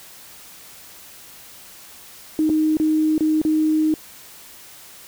sine tone with dropouts, 311.1 Hz, D#4, in tune, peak -15 dBFS, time 2.39-3.94 s, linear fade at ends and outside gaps 1 ms, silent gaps 2.493-2.499 / 2.77-2.799 / 3.18-3.207 / 3.416-3.45 s, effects white hiss -43 dBFS RMS until 5.07 s

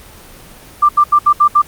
sine tone bursts at uneven times, 1184 Hz, D6, 14 cents sharp, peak -5 dBFS, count 6, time 0.82-0.89 / 0.97-1.04 / 1.12-1.19 / 1.26-1.33 / 1.4-1.48 / 1.55-1.62 s, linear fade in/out 10 ms, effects pink hiss -38 dBFS RMS until 1.67 s + Opus 24 kbps

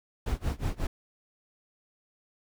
brown noise with tremolo, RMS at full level -28 dBFS, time 0.26-0.87 s, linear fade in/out 5 ms, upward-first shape sine, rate 5.5 Hz, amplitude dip 95%, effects none

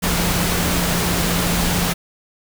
sine tone in noise, 174.61 Hz, F3, in tune, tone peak -22 dBFS, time 0.02-1.94 s, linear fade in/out 20 ms, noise pink, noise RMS -20 dBFS, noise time 0.02-1.94 s, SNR -5 dB, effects none

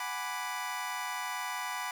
25% pulse chord, G# half-diminished seventh, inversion third, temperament equal, 740 / 830.6 / 987.8 / 1174.7 Hz, F#5 / G#5 / B5 / D6, 0 / 0 / 0 / 0 cents, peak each -38 / -39 / -33 / -38 dBFS, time 0-1.91 s, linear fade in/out 2 ms, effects none

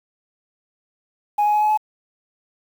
sine tone with pitch steps, 830.6 / 836.9 / 843.2 / 849.5 / 855.9 Hz, G#5 / G#5 / G#5 / G#5 / A5, 0 / +13 / +26 / +39 / -48 cents, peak -13 dBFS, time 1.38-1.775 s, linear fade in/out 10 ms, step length 79 ms, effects tanh soft clip ceiling -12 dBFS + 7-bit

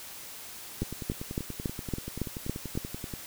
two click trains, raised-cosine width 3 ms, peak -16 / -23 dBFS, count 8 / 25, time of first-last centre 0.82-2.775 / 0.83-3.138 s, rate 3.58 / 10.4 Hz, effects white hiss -44 dBFS RMS until 3.26 s

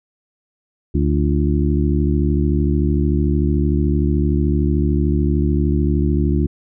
harmonic tone with a mistuned harmonic, 73.4 Hz, D2, in tune, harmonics 1 / 2 / 3 / 4 / 5, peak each -17 / -20 / -22 / -23 / -24 dBFS, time 0.94-6.47 s, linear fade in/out 10 ms, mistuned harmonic 5, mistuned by -82 cents, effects none

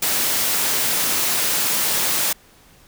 white high-pass noise, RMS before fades -20 dBFS, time 0.02-2.33 s, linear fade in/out 5 ms, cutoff 120 Hz, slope 12 dB/octave, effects pink hiss -51 dBFS RMS until 2.87 s

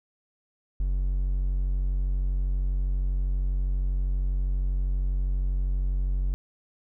triangle tone, 46.25 Hz, F#1, in tune, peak -21 dBFS, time 0.8-6.34 s, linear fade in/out 0 ms, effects none

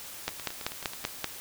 two click trains, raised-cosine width 0.2 ms, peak -11 / -21 dBFS, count 6 / 8, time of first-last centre 0.28-1.243 / 0.29-1.042 s, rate 5.19 / 9.31 Hz, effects white hiss -43 dBFS RMS until 1.4 s

